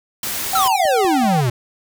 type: noise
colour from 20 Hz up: white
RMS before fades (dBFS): -24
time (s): 0.23-0.68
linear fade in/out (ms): 2
type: click train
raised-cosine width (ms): 2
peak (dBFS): -24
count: 6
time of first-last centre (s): 0.27-1.243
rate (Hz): 5.14
type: tone with pitch glide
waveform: sine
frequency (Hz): 766 to 772.2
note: G5 to G5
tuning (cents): -40 to -26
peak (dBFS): -17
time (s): 0.53-1.41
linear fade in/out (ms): 5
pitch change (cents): +14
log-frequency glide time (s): 0.96-1.13
type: exponential sweep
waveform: square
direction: down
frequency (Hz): 1396.9 to 115.1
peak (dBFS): -16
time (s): 0.55-1.5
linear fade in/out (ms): 5
effects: none